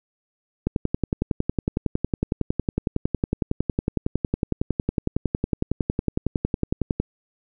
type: click train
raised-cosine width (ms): 3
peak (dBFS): -8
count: 70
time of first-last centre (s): 0.67-7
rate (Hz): 10.9
effects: none